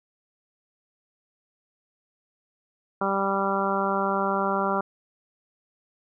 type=harmonic tone; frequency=196 Hz; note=G3; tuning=in tune; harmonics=1 / 2 / 3 / 4 / 5 / 6 / 7; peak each=-30 / -30 / -30 / -30 / -30 / -30 / -30 dBFS; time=3.01-4.81 s; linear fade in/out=5 ms; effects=none